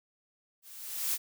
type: noise with level ramp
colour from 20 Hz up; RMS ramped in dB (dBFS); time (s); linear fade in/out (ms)
blue; -53 to -27; 0.62-1.18; 50
effects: none